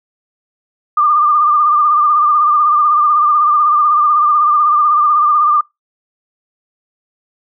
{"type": "tone with vibrato", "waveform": "sine", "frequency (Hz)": 1197, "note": "D6", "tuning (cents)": 33, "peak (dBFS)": -8, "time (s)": [0.97, 5.61], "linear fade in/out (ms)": 5, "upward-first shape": "triangle", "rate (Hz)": 16, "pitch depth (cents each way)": 57, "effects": ["noise-tail reverb RT60 0.2 s tail -26 dB re dry"]}